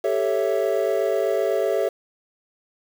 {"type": "chord", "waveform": "triangle", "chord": "A dominant seventh", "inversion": "third", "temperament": "equal", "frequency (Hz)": [392, 440, 554.4, 659.3], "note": ["G4", "A4", "C#5", "E5"], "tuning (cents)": [0, 0, 0, 0], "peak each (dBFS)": -23, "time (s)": [0.04, 1.89], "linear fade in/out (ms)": 5, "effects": ["7-bit"]}